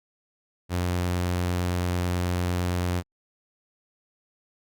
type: tone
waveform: sawtooth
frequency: 89 Hz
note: F2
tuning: 33 cents sharp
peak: -20 dBFS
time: 0.69-3.03 s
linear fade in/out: 50 ms
effects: Opus 48 kbps